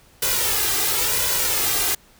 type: noise with flanger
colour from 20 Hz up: white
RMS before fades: -21 dBFS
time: 0.22-1.95 s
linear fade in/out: 5 ms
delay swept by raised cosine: 2 to 2.52 ms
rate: 0.96 Hz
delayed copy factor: +0.7
effects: pink hiss -53 dBFS RMS until 2.19 s